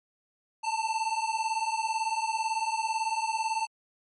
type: beating tone pair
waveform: square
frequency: 880 / 898 Hz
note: A5 / A5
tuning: 0 / +35 cents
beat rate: 18 Hz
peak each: -31 / -31 dBFS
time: 0.63-3.67 s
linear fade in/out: 20 ms
effects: low-pass 12000 Hz 12 dB/octave + MP3 48 kbps